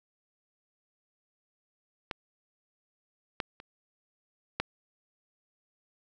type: clicks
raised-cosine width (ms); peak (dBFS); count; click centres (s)
0.3; -17 / -14 / -29 / -12; 4; 2.112 / 3.402 / 3.601 / 4.6
effects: none